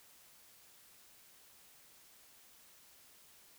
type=silence; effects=white hiss -62 dBFS RMS until 3.58 s

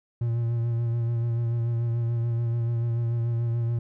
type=tone with vibrato; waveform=triangle; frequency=117.1 Hz; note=A#2; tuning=8 cents sharp; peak=-21 dBFS; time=0.21-3.79 s; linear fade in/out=5 ms; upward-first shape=sine; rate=6.9 Hz; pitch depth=26 cents each way; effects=none

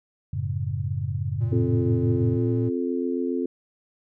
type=chord; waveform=sine; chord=F# minor; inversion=none; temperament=equal with one note detuned; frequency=92.5 / 109.43 / 138.59 Hz; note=F#2 / A2 / C#3; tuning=0 / -9 / 0 cents; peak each=-29 dBFS; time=0.33-2.38 s; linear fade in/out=5 ms
type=tone with vibrato; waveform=triangle; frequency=115.3 Hz; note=A#2; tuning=19 cents flat; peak=-21 dBFS; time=1.4-2.7 s; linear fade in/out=20 ms; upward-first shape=sine; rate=13 Hz; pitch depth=31 cents each way
type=harmonic tone; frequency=87.31 Hz; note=F2; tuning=in tune; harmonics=3 / 4 / 5; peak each=-26 / -28 / -30 dBFS; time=1.52-3.46 s; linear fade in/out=5 ms
effects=none

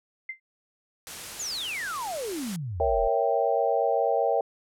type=tone with exponential decay; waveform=sine; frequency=2082 Hz; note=C7; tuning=9 cents flat; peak=-28 dBFS; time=0.29-0.4 s; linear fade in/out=5 ms; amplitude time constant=22 ms
type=noise; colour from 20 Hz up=white; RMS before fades=-38 dBFS; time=1.07-2.56 s; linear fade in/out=0 ms
type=exponential sweep; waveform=sine; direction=down; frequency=7210 to 33.11 Hz; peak=-30 dBFS; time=1.39-3.08 s; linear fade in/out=10 ms
type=chord; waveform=sine; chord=A# diminished seventh; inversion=none; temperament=equal; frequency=466.2 / 554.4 / 659.3 / 784 Hz; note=A#4 / C#5 / E5 / G5; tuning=0 / 0 / 0 / 0 cents; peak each=-27 dBFS; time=2.8-4.41 s; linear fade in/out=2 ms
effects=low-pass 11000 Hz 12 dB/octave

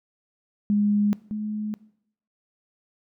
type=tone pair in turn; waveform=sine; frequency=206.4 / 212.2 Hz; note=G#3 / G#3; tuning=-10 / +38 cents; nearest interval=unison; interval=48 cents; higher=second; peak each=-18 / -26 dBFS; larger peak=first; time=0.7-1.13 / 1.31-1.74 s; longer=neither; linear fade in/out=0 ms; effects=noise-tail reverb RT60 0.7 s tail -20 dB re dry

